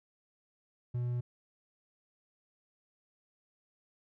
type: tone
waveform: triangle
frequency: 122 Hz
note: B2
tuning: 21 cents flat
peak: -29 dBFS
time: 0.94-1.21 s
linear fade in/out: 10 ms
effects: none